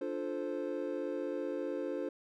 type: chord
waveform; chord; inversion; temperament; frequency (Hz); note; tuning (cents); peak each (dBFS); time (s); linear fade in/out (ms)
triangle; D minor seventh; none; equal; 293.7 / 349.2 / 440 / 523.3; D4 / F4 / A4 / C5; 0 / 0 / 0 / 0; -38 / -38 / -39 / -37; 0.01-2.09; 5
effects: none